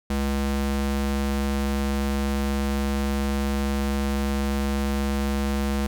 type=ring-modulated tone; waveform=square; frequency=137.8 Hz; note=C#3; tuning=10 cents flat; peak=-20 dBFS; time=0.1-5.87 s; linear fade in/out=5 ms; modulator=71.8 Hz; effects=none